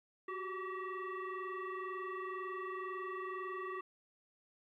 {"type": "tone with frequency modulation", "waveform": "sine", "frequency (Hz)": 392, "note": "G4", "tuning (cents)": 0, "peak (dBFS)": -39, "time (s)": [0.28, 3.81], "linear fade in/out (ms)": 5, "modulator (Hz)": 762, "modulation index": 1.9, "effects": ["13-bit"]}